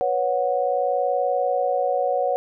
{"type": "chord", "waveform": "sine", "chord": "B suspended second", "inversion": "none", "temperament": "equal with one note detuned", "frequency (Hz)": [493.9, 554.4, 735.7], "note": ["B4", "C#5", "F#5"], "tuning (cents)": [0, 0, -10], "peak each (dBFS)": [-25, -23, -23], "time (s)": [0.01, 2.36], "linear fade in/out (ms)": 0, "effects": []}